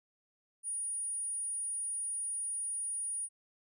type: tone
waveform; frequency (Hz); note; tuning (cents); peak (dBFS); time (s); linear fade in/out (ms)
sine; 9590; D9; +35; -34; 0.63-3.29; 50
effects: none